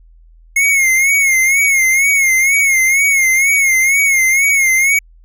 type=tone with vibrato; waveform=square; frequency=2161 Hz; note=C#7; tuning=45 cents flat; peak=-10 dBFS; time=0.56-4.99 s; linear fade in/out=5 ms; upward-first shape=sine; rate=2.1 Hz; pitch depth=76 cents each way; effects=added 41 Hz sine -41 dBFS peak until 5.24 s